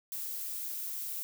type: noise with high-pass filter sweep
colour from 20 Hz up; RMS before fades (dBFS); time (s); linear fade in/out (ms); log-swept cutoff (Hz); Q
violet; -38; 0.12-1.23; 0; 1000 to 270; 1.3
effects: none